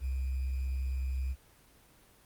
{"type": "tone with sample-and-hold", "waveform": "sine", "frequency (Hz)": 65.41, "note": "C2", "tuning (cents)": 0, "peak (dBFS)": -30, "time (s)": [0, 1.36], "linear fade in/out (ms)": 50, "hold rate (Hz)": 2450, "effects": ["pink hiss -61 dBFS RMS until 2.25 s", "Opus 24 kbps"]}